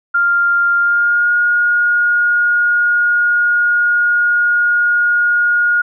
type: tone with pitch glide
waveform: sine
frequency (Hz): 1397 to 1433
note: F6 to F6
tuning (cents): 0 to +44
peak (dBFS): -10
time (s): 0.14-5.82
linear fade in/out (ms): 10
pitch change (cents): +44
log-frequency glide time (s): 0.79-1.32
effects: none